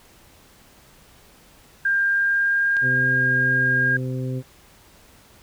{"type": "tone with pitch glide", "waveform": "sine", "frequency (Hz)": [1598, 1617.5], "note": ["G6", "G#6"], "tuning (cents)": [33, -46], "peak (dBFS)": -17, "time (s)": [1.85, 3.97], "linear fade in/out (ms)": 5, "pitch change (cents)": 21, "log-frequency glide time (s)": [2.02, 3.04]}
{"type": "click", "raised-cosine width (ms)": 0.2, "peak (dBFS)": -19, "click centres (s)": 2.768}
{"type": "harmonic tone", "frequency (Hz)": 128.9, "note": "C3", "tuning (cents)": -26, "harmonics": [1, 2, 3, 4], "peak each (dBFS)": [-25, -31, -35, -37], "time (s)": [2.81, 4.43], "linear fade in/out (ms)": 50}
{"effects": ["pink hiss -52 dBFS RMS until 5.42 s"]}